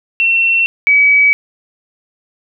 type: tone pair in turn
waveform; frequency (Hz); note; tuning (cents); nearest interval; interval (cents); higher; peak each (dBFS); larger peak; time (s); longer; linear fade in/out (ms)
sine; 2709 / 2278; E7 / C#7; +47 / +47; minor third; 300; first; -9 / -6; second; 0.2-0.66 / 0.87-1.33; neither; 0
effects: none